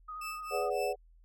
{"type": "tone with vibrato", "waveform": "sine", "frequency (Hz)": 1244.5, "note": "D#6", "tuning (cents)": 0, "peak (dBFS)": -39, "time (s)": [0.08, 0.7], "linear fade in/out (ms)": 10, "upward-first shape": "square", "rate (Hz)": 13, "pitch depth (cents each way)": 18}
{"type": "tone with tremolo", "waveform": "sawtooth", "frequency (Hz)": 2637, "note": "E7", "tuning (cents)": 0, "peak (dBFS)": -35, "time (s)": [0.21, 0.93], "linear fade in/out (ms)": 5, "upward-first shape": "triangle", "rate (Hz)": 3.6, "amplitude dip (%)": 100}
{"type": "chord", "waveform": "sine", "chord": "G# half-diminished seventh", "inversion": "none", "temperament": "equal with one note detuned", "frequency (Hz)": [415.3, 493.9, 576.2, 740], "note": ["G#4", "B4", "D5", "F#5"], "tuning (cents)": [0, 0, -33, 0], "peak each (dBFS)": -35, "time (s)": [0.5, 0.96], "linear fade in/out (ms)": 50}
{"effects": ["added 41 Hz sine -57 dBFS peak until 1.24 s"]}